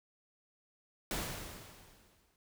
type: noise with exponential decay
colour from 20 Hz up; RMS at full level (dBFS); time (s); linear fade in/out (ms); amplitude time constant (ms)
pink; -35; 1.11-2.36; 1; 270
effects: none